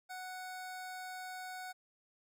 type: tone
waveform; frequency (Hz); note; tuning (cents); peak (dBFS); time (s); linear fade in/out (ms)
25% pulse; 740; F#5; 0; -39; 0.09-1.73; 20
effects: none